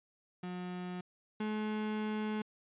35% pulse tone pair in turn, 180 / 214.1 Hz, F#3 / A3, -47 / -47 cents, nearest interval minor third, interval 300 cents, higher second, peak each -37 / -32 dBFS, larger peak second, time 0.43-1.01 / 1.4-2.42 s, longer second, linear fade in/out 5 ms, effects resampled to 8000 Hz

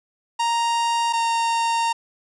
45% pulse tone pair in turn, 932.3 / 923.2 Hz, A#5 / A#5, 0 / -17 cents, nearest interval unison, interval 17 cents, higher first, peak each -19 dBFS, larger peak neither, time 0.39-1.13 / 1.13-1.93 s, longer second, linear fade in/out 10 ms, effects resampled to 22050 Hz + 10-bit

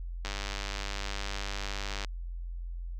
click train, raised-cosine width 0.2 ms, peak -18 dBFS, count 180, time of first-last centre 0.25-2.047 s, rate 99.6 Hz, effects added 43 Hz sine -35 dBFS peak until 2.99 s

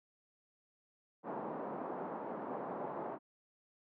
white band-pass noise, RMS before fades -42 dBFS, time 1.23-3.19 s, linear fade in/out 50 ms, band 180 to 950 Hz, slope 24 dB/octave, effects none

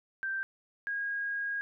sine tone pair in turn, 1568 / 1635.3 Hz, G6 / G#6, 0 / -27 cents, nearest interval minor second, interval 73 cents, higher second, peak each -31 / -31 dBFS, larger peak neither, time 0.23-0.43 / 0.87-1.61 s, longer second, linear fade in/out 0 ms, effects none

